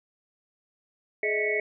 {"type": "tone cluster", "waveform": "sine", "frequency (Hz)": [422.3, 613, 646, 1958, 2212], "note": ["G#4", "D#5", "E5", "B6", "C#7"], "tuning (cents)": [29, -26, -35, -15, -4], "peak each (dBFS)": [-28, -36, -35, -31, -28], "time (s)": [1.23, 1.6], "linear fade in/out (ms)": 2, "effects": []}